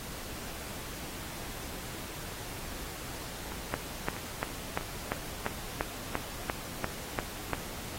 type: two click trains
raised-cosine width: 0.5 ms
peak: -14 / -24 dBFS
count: 12 / 4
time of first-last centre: 3.74-7.533 / 3.52-5.455 s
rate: 2.9 / 1.55 Hz
effects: pink hiss -42 dBFS RMS until 7.98 s + AAC 48 kbps